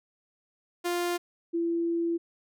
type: tone pair in turn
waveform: sawtooth / sine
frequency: 350 / 337.2 Hz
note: F4 / E4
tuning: +4 / +39 cents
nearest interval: minor second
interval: 65 cents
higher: first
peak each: -23 / -25 dBFS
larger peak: first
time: 0.84-1.18 / 1.53-2.18 s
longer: second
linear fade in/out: 20 ms
effects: none